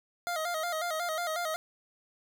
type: tone with vibrato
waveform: 25% pulse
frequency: 664 Hz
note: E5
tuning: 12 cents sharp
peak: -27 dBFS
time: 0.27-1.56 s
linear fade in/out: 0 ms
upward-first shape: square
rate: 5.5 Hz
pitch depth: 90 cents each way
effects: none